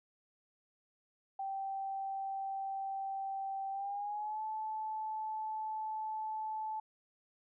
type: tone with pitch glide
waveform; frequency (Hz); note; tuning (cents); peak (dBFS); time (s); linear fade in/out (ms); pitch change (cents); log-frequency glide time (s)
sine; 779 to 869.4; G5 to A5; -11 to -21; -36; 1.39-6.8; 5; +190; 3.71-4.42
effects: none